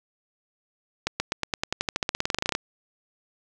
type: accelerating click train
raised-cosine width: 0.2 ms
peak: -7 dBFS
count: 23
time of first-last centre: 1.07-2.551 s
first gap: 130 ms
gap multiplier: 0.93
effects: none